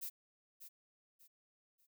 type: noise with echo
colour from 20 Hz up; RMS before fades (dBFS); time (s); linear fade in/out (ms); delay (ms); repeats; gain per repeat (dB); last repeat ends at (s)
violet; -43; 0.01-0.1; 20; 590; 3; -10; 1.87
effects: none